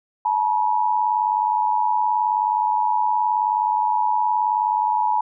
sine tone pair together, 861.9 / 961 Hz, A5 / B5, -36 / -48 cents, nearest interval major second, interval 188 cents, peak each -20 / -20 dBFS, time 0.25-5.21 s, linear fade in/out 5 ms, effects none

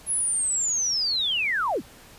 sine linear sweep, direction down, 10690 to 131 Hz, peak -22 dBFS, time 0.06-1.82 s, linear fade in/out 50 ms, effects pink hiss -49 dBFS RMS until 2.18 s + resampled to 32000 Hz

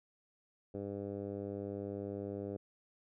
10% pulse tone with low-pass filter, 100 Hz, G2, 35 cents sharp, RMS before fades -41 dBFS, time 0.74-2.57 s, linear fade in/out 5 ms, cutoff 480 Hz, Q 1.9, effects none

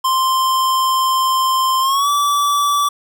square tone with pitch glide, 1046.5 to 1154.5 Hz, C6 to D6, 0 to -30 cents, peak -14 dBFS, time 0.04-2.89 s, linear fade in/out 10 ms, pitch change +170 cents, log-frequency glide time 1.81-2.09 s, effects none

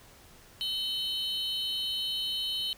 triangle tone cluster, 3047 / 3819 / 4265 Hz, G7 / A#7 / C8, -50 / +41 / +32 cents, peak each -30 / -36 / -36 dBFS, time 0.61-2.73 s, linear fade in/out 0 ms, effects pink hiss -55 dBFS RMS until 2.77 s

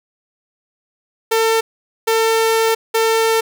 sawtooth tone bursts at uneven times, 449.2 Hz, A4, 36 cents sharp, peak -9 dBFS, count 3, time 1.31-1.61 / 2.07-2.75 / 2.94-3.41 s, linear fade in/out 10 ms, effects none

